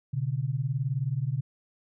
sine beating tone pair, 123.7 / 142.7 Hz, B2 / D3, +3 / -49 cents, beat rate 19 Hz, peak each -29 dBFS, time 0.13-1.41 s, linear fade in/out 10 ms, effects none

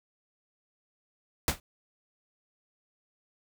pink noise with exponential decay, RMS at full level -21 dBFS, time 1.48-1.6 s, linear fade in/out 1 ms, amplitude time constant 25 ms, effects none

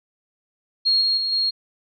sine tone with level steps, 4271 Hz, C8, 35 cents sharp, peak -15 / -17 / -21 / -18 dBFS, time 0.85-1.51 s, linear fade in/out 20 ms, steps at 1.01 / 1.17 / 1.32 s, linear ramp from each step 5 ms, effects none

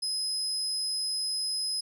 35% pulse tone, 5070 Hz, D#8, 32 cents sharp, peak -26 dBFS, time 0.02-1.81 s, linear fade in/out 10 ms, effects none

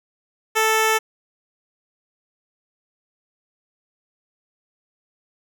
10% pulse tone, 440 Hz, A4, in tune, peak -8 dBFS, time 0.55-0.99 s, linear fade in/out 20 ms, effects none

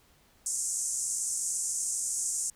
white band-pass noise, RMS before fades -32 dBFS, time 0.46-2.5 s, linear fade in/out 2 ms, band 6400 to 9100 Hz, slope 48 dB/octave, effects pink hiss -63 dBFS RMS until 2.55 s

